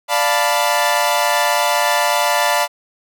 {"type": "chord", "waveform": "sawtooth", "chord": "B half-diminished seventh", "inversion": "first", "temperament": "equal", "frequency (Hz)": [587.3, 698.5, 880, 987.8], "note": ["D5", "F5", "A5", "B5"], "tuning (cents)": [0, 0, 0, 0], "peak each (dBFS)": -16, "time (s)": [0.08, 2.68], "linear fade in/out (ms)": 50, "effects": []}